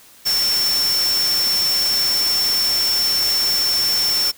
sine tone in noise, 5410 Hz, E8, 44 cents sharp, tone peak -16 dBFS, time 0.25-4.32 s, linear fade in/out 20 ms, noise white, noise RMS -25 dBFS, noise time 0.25-4.32 s, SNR +6 dB, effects white hiss -47 dBFS RMS until 4.37 s

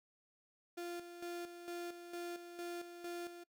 35% pulse tone with tremolo, 347.4 Hz, F4, 9 cents flat, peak -40 dBFS, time 0.77-3.44 s, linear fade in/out 10 ms, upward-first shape square, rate 2.2 Hz, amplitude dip 60%, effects noise-tail reverb RT60 0.1 s tail -24 dB re dry

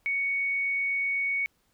sine tone, 2228 Hz, C#7, 8 cents sharp, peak -25 dBFS, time 0.06-1.46 s, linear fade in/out 0 ms, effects pink hiss -70 dBFS RMS until 1.73 s

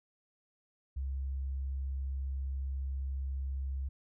sine tone, 67.3 Hz, C2, 49 cents sharp, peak -33 dBFS, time 0.96-3.89 s, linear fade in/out 10 ms, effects none

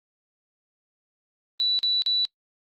sine tone bursts, 3953 Hz, B7, 1 cent sharp, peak -20 dBFS, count 3, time 1.6-2.252 s, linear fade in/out 0 ms, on 190 ms, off 41 ms, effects noise-tail reverb RT60 0.1 s tail -24 dB re dry + Opus 32 kbps

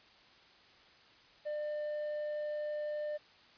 sine tone with hard clipping, 599 Hz, D5, 34 cents sharp, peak -36 dBFS, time 1.45-3.18 s, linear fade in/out 20 ms, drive 3 dB, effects white hiss -61 dBFS RMS until 3.57 s + resampled to 11025 Hz

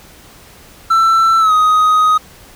triangle tone with pitch glide, 1335 to 1252.8 Hz, E6 to D#6, +22 to +11 cents, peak -6 dBFS, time 0.9-2.18 s, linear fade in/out 10 ms, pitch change -111 cents, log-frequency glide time 1.39-1.53 s, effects pink hiss -41 dBFS RMS until 2.55 s

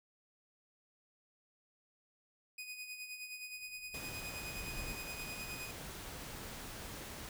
sawtooth tone with tremolo, 2489 Hz, D#7, in tune, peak -39 dBFS, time 2.58-5.71 s, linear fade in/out 5 ms, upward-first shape sine, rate 9.6 Hz, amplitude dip 55%
brown noise with exponential growth, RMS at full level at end -40 dBFS, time 3.52-4.95 s, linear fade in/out 1 ms, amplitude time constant 310 ms
pink noise, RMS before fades -47 dBFS, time 3.94-7.29 s, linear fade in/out 2 ms
effects none

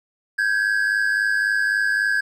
triangle tone pair together, 1568 / 1671.7 Hz, G6 / G#6, 0 / +11 cents, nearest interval minor second, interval 111 cents, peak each -19 dBFS, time 0.38-2.21 s, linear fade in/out 10 ms, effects none

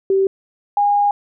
sine tone pair in turn, 386.8 / 817 Hz, G4 / G#5, -23 / -29 cents, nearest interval octave + minor second, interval 1294 cents, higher second, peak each -12 dBFS, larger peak neither, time 0.1-0.27 / 0.77-1.11 s, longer second, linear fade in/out 2 ms, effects none

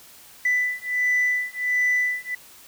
sine beating tone pair, 1988 / 1989.4 Hz, B6 / B6, +11 / +12 cents, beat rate 1.4 Hz, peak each -22 dBFS, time 0.45-2.35 s, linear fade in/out 5 ms, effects tanh soft clip ceiling -15 dBFS + white hiss -48 dBFS RMS until 2.67 s

